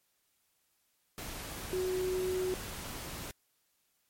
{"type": "tone in noise", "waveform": "sine", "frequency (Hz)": 370, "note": "F#4", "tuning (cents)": 0, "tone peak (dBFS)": -30, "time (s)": [1.73, 2.54], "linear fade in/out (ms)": 0, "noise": "pink", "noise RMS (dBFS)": -42, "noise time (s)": [1.18, 3.31], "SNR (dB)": 9, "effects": ["white hiss -75 dBFS RMS until 4.09 s", "MP3 64 kbps"]}